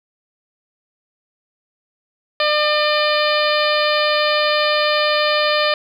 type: harmonic tone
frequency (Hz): 601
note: D5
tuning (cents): +40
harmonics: 1 / 2 / 3 / 4 / 5 / 6 / 7 / 8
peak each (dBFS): -18 / -21 / -23 / -24 / -25 / -26 / -26 / -27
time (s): 2.4-5.74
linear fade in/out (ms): 2
effects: 8-bit